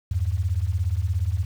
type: beating tone pair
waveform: sine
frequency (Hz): 81.4 / 98.4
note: E2 / G2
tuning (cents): -21 / +7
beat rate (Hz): 17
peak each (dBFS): -24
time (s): 0.11-1.45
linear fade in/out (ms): 5
effects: 8-bit